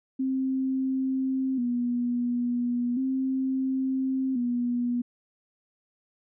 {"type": "tone with vibrato", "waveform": "sine", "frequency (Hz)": 252.9, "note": "B3", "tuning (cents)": 41, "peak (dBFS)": -24, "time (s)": [0.19, 5.02], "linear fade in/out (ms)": 10, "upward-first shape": "square", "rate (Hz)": 0.36, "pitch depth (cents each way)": 72, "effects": []}